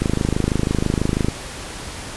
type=click train; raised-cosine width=3 ms; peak=-5 dBFS; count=34; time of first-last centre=0.02-1.284 s; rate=26.1 Hz; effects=pink hiss -32 dBFS RMS until 2.16 s + resampled to 24000 Hz